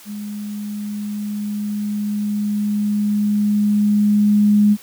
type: tone with level ramp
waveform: sine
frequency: 207.7 Hz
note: G#3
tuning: in tune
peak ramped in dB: -26 to -9 dBFS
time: 0.05-4.77 s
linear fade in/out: 50 ms
effects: white hiss -43 dBFS RMS until 4.82 s + high-pass 80 Hz 12 dB/octave